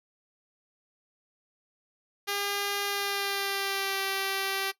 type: tone with pitch glide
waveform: 5% pulse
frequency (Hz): 403.3 to 389.1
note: G4 to G4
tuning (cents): +49 to -13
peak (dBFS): -17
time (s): 2.27-4.72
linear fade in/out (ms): 20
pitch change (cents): -62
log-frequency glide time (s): 2.86-4.01
effects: noise-tail reverb RT60 0.1 s tail -17 dB re dry